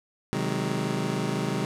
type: chord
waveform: 25% pulse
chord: Ab dominant seventh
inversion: first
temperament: just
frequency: 129.78 / 155.74 / 186.89 / 207.7 Hz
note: C3 / Eb3 / Gb3 / Ab3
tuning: -14 / +2 / +18 / 0 cents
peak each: -28 dBFS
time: 0.33-1.65 s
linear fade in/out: 0 ms
effects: low-pass 10000 Hz 12 dB/octave